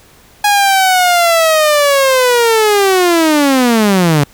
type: linear sweep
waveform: sawtooth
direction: down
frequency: 830.6 to 138.59 Hz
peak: -4 dBFS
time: 0.44-4.24 s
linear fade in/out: 5 ms
effects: pink hiss -44 dBFS RMS until 4.33 s